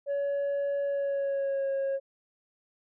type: tone with pitch glide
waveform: sine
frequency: 564 to 545.4 Hz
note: C#5 to C#5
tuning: +30 to -28 cents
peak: -24 dBFS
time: 0.06-2 s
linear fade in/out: 50 ms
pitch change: -58 cents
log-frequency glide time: 0.82-1.7 s
effects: tanh soft clip ceiling -26 dBFS